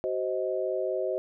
sine chord, C diminished, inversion second, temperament just, 376.7 / 523.3 / 627.9 Hz, Gb4 / C5 / Eb5, +31 / 0 / +16 cents, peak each -31 dBFS, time 0.04-1.18 s, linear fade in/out 0 ms, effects none

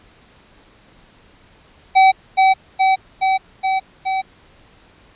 square tone with echo, 764 Hz, G5, 45 cents flat, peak -8 dBFS, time 1.95-2.12 s, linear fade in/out 20 ms, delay 420 ms, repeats 5, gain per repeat -2 dB, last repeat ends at 4.22 s, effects pink hiss -50 dBFS RMS until 5.15 s + resampled to 8000 Hz

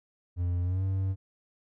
triangle tone with pitch glide, 88.2 to 95.63 Hz, F2 to G2, +18 to -42 cents, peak -24 dBFS, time 0.36-1.16 s, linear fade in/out 50 ms, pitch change +140 cents, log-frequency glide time 0.62-0.83 s, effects none

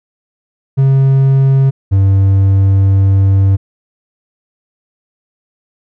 triangle tone pair in turn, 135.1 / 97.29 Hz, C#3 / G2, -44 / -13 cents, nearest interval tritone, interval 569 cents, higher first, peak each -4 dBFS, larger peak neither, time 0.77-1.71 / 1.91-3.57 s, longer second, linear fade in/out 20 ms, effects none

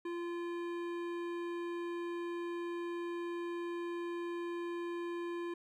sine tone with hard clipping, 344.6 Hz, F4, 23 cents flat, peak -39 dBFS, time 0.05-5.54 s, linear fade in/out 5 ms, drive 14 dB, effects none

